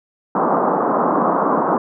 white band-pass noise, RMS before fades -17 dBFS, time 0.35-1.78 s, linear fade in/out 2 ms, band 170 to 1200 Hz, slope 48 dB/octave, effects none

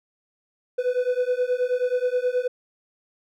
triangle beating tone pair, 493.9 / 503.3 Hz, B4 / B4, 0 / +33 cents, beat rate 9.4 Hz, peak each -22 dBFS, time 0.78-2.48 s, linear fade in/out 10 ms, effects none

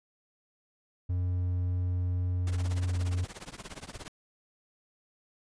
triangle tone, 89.8 Hz, F2, 49 cents sharp, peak -25 dBFS, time 1.09-3.25 s, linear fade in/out 10 ms
pink noise with tremolo, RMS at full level -40 dBFS, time 2.47-4.08 s, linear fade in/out 0 ms, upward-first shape triangle, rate 17 Hz, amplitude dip 100%
effects resampled to 22050 Hz

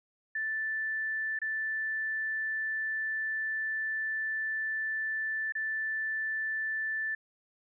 sine tone with dropouts, 1760 Hz, A6, in tune, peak -30 dBFS, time 0.35-7.15 s, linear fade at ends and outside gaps 5 ms, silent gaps 1.39-1.416 / 5.523-5.551 s, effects none

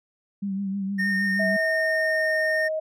sine tone with vibrato, 196.1 Hz, G3, 1 cent sharp, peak -25 dBFS, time 0.42-1.57 s, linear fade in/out 10 ms, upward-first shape triangle, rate 6.4 Hz, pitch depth 51 cents each way
triangle tone, 1833 Hz, A#6, 30 cents flat, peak -21 dBFS, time 0.98-2.69 s, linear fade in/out 20 ms
sine tone with pitch glide, 645 to 628.5 Hz, E5 to D#5, -38 to +17 cents, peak -24 dBFS, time 1.39-2.8 s, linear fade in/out 10 ms, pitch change -45 cents, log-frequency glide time 1.52-2.33 s
effects none

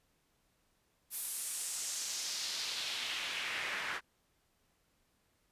pink noise with band-pass filter sweep, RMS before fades -39 dBFS, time 1.1-4.01 s, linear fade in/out 50 ms, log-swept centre 12000 to 1700 Hz, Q 1.9, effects pink hiss -75 dBFS RMS until 5.51 s + resampled to 32000 Hz

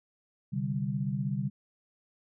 sine chord, C suspended second, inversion none, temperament equal, 130.81 / 146.83 / 196 Hz, C3 / D3 / G3, 0 / 0 / 0 cents, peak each -33 dBFS, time 0.52-1.5 s, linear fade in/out 20 ms, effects none

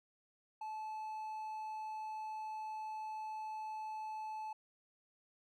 triangle tone, 867 Hz, A5, 26 cents flat, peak -39 dBFS, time 0.61-4.53 s, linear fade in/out 5 ms, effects none

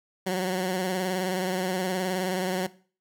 15% pulse tone with vibrato, 185 Hz, F#3, in tune, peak -19 dBFS, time 0.26-2.67 s, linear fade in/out 10 ms, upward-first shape sine, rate 19 Hz, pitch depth 48 cents each way, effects noise-tail reverb RT60 0.4 s tail -18 dB re dry

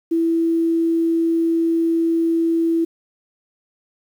sine tone, 330.9 Hz, E4, 7 cents sharp, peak -15 dBFS, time 0.11-2.85 s, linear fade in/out 10 ms, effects 8-bit

